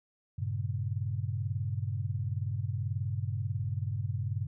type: chord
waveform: sine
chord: G diminished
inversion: none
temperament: equal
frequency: 98 / 116.54 / 138.59 Hz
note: G2 / Bb2 / Db3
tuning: 0 / 0 / 0 cents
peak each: -33 / -35 / -37 dBFS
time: 0.38-4.47 s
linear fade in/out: 10 ms
effects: none